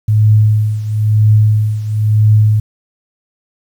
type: tone with tremolo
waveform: sine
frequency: 107.2 Hz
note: A2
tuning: 45 cents flat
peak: -4 dBFS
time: 0.08-2.6 s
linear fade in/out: 5 ms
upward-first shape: triangle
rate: 1 Hz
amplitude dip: 80%
effects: 7-bit